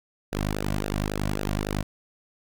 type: tone with flanger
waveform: sawtooth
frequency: 50.8 Hz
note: G#1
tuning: 38 cents flat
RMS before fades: -28 dBFS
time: 0.32-1.83 s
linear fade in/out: 10 ms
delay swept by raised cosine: 0.91 to 2.41 ms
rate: 3.7 Hz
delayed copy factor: -0.9
effects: none